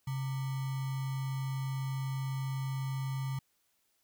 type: tone with sample-and-hold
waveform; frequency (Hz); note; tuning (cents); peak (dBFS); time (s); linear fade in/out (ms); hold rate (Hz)
sine; 134; C3; +42; -32; 0.07-3.39; 5; 1050
effects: white hiss -75 dBFS RMS until 4.03 s